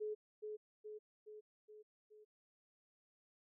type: tone with echo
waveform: sine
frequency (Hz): 426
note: G#4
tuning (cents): +44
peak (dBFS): -39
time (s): 0-0.15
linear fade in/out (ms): 20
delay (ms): 420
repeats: 5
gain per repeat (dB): -4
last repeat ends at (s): 2.25
effects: none